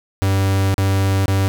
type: tone with dropouts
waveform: 45% pulse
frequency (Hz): 97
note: G2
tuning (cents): -18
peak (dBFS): -14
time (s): 0.22-1.48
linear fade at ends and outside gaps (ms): 0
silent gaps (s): 0.742-0.781 / 1.258-1.281
effects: none